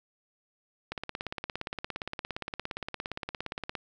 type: click train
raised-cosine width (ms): 0.3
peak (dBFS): -18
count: 50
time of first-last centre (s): 0.92-3.752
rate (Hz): 17.3
effects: none